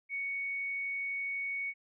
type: tone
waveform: sine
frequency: 2227 Hz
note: C#7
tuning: 7 cents sharp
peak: -33 dBFS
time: 0.09-1.74 s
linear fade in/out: 50 ms
effects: none